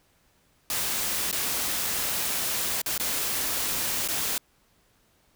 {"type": "noise with dropouts", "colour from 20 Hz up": "white", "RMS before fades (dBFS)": -28, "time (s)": [0.7, 4.38], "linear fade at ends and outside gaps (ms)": 1, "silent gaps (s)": [[1.314, 1.327], [2.817, 2.861], [2.978, 2.998], [4.076, 4.086]], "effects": ["pink hiss -65 dBFS RMS until 5.35 s"]}